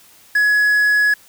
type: tone with quantisation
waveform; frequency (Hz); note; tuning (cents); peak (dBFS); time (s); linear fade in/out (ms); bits
triangle; 1685; G#6; +25; -10; 0.35-1.14; 5; 6
effects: white hiss -48 dBFS RMS until 1.28 s